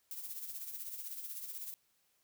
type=noise with tremolo; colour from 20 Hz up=violet; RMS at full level=-42 dBFS; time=0.11-1.74 s; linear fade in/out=0 ms; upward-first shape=sine; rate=16 Hz; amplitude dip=55%; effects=white hiss -75 dBFS RMS until 2.23 s